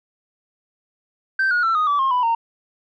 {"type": "tone with pitch steps", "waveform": "sine", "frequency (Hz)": [1557, 1444.4, 1339.9, 1243, 1153, 1069.6, 992.2, 920.5], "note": ["G6", "F#6", "E6", "D#6", "D6", "C6", "B5", "A#5"], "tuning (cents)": [-12, -42, 28, -2, -32, 38, 8, -22], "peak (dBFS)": -14, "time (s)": [1.39, 2.35], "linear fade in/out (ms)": 5, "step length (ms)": 120, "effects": ["tanh soft clip ceiling -14 dBFS"]}